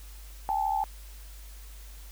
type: tone pair together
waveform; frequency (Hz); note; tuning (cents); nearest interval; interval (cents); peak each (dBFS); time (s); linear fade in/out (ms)
sine; 793 / 866.4; G5 / A5; +20 / -27; major second; 153; -28; 0.49-0.84; 0
effects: added 50 Hz sine -43 dBFS peak until 2.11 s + white hiss -53 dBFS RMS until 2.11 s